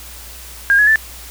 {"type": "tone with pitch steps", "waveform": "sine", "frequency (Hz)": [1616, 1686.6, 1760.2], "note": ["G#6", "G#6", "A6"], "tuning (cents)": [-48, 26, 0], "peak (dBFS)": -8, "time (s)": [0.7, 0.958], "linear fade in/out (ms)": 0, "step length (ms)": 86, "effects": ["added 60 Hz sine -37 dBFS peak until 1.3 s", "white hiss -36 dBFS RMS until 1.3 s"]}